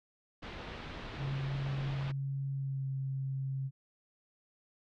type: low-pass noise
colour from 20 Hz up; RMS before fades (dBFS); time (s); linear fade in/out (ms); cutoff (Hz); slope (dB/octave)
pink; -44; 0.42-2.12; 10; 3800; 24
type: tone with pitch glide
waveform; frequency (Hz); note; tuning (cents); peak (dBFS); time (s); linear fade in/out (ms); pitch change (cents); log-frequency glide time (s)
sine; 137.1 to 134.59; C#3 to C3; -19 to +49; -33; 1.18-3.71; 50; -32; 2.52-2.89
effects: none